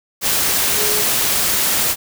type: tone in noise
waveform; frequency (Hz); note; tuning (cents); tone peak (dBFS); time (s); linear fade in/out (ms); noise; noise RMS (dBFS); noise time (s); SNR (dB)
sine; 420.8; G#4; +23; -24; 0.75-1.05; 50; white; -17; 0.21-1.96; -10
effects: none